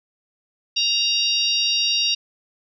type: harmonic tone with a mistuned harmonic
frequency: 932.3 Hz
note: A#5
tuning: in tune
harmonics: 3 / 4 / 5 / 6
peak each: -22 / -23 / -24 / -25 dBFS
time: 0.76-2.15 s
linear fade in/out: 10 ms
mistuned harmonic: 4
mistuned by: +17 cents
effects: none